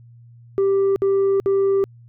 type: tone bursts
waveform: sine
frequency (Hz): 392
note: G4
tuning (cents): 0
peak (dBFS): -12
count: 3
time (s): 0.58-1.84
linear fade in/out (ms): 0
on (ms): 380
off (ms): 60
effects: tanh soft clip ceiling -14 dBFS + added 118 Hz sine -43 dBFS peak until 2.08 s